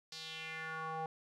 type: tone with band-pass filter sweep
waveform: square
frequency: 160 Hz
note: D#3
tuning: 49 cents sharp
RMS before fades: -43 dBFS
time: 0.12-1.06 s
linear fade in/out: 2 ms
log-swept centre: 4800 to 760 Hz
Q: 3.1
effects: none